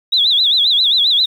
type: tone with vibrato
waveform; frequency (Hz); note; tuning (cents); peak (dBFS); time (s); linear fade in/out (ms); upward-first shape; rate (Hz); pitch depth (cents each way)
sine; 3653; A#7; -36; -10; 0.12-1.26; 10; sine; 7.5; 180
effects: 7-bit